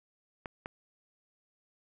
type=clicks; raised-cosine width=0.5 ms; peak=-23 dBFS; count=2; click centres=0.458 / 0.659 s; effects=none